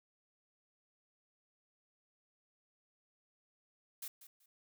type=noise with echo; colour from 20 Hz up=blue; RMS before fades=-44 dBFS; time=4.02-4.08 s; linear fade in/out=5 ms; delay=190 ms; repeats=2; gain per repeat=-13 dB; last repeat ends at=4.46 s; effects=none